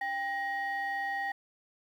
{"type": "tone pair together", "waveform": "sine", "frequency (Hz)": [792.9, 1883], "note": ["G5", "A#6"], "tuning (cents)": [20, 17], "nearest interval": "octave + minor third", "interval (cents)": 1497, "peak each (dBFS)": [-32, -32], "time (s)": [0.01, 1.32], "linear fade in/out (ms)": 5, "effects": ["tanh soft clip ceiling -27 dBFS", "10-bit"]}